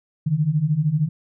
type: beating tone pair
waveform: sine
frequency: 144 / 157 Hz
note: D3 / D#3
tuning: -34 / +16 cents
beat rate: 13 Hz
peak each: -22 / -19 dBFS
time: 0.26-1.09 s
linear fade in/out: 10 ms
effects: none